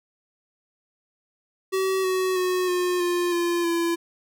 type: tone with pitch steps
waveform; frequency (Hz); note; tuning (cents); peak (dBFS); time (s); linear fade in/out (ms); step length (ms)
square; 380.8 / 373.4 / 366.1 / 359 / 352 / 345.2 / 338.5; F#4 / F#4 / F#4 / F4 / F4 / F4 / E4; +50 / +16 / -18 / +48 / +14 / -20 / +46; -22; 1.72-3.96; 20; 320
effects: none